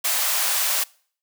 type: high-pass noise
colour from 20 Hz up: white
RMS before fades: -22 dBFS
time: 0.04-0.84 s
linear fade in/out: 10 ms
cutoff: 540 Hz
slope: 48 dB/octave
effects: noise-tail reverb RT60 0.5 s tail -24 dB re dry